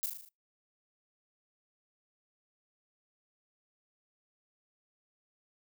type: noise with echo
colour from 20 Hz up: violet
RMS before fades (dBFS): -33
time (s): 0.03-0.06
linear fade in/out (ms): 0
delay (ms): 38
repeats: 6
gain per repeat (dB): -4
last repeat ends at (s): 0.288
effects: noise-tail reverb RT60 0.2 s tail -25 dB re dry